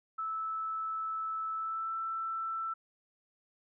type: tone with pitch glide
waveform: sine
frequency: 1310 to 1330.6 Hz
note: E6 to E6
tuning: -11 to +16 cents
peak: -33 dBFS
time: 0.18-2.74 s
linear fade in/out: 10 ms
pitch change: +27 cents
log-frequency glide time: 1.54-1.95 s
effects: none